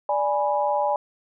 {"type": "chord", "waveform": "sine", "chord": "G# diminished", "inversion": "second", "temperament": "equal with one note detuned", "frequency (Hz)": [587.3, 830.6, 983.8], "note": ["D5", "G#5", "B5"], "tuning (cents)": [0, 0, -7], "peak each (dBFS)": [-24, -23, -27], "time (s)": [0.09, 0.96], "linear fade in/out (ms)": 2, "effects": []}